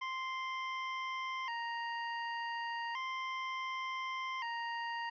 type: tone with vibrato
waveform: 25% pulse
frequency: 987.8 Hz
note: B5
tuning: in tune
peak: -33 dBFS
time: 0.01-5.1 s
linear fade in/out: 10 ms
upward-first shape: square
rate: 0.34 Hz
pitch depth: 98 cents each way
effects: resampled to 11025 Hz + 12-bit